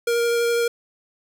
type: tone with vibrato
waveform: square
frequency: 470 Hz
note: A#4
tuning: 14 cents sharp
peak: -19 dBFS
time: 0.07-0.68 s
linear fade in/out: 5 ms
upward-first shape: sine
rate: 12 Hz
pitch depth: 9 cents each way
effects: none